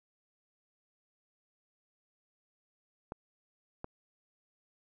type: clicks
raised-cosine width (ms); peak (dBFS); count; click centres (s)
1; -25; 2; 3.121 / 3.844
effects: none